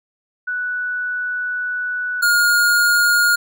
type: tone pair in turn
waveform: sine / square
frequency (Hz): 1480 / 1425.9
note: F#6 / F6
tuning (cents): 0 / +36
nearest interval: minor second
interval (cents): 64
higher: first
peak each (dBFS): -20 / -13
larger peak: second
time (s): 0.47-2.22 / 2.22-3.36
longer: first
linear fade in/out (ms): 10
effects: none